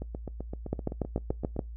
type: two click trains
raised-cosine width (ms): 2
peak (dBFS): -23 / -15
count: 13 / 7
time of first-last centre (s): 0.02-1.564 / 0.73-1.592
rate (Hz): 7.77 / 6.96
effects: noise-tail reverb RT60 0.2 s tail -24 dB re dry + added 57 Hz sine -38 dBFS peak until 1.76 s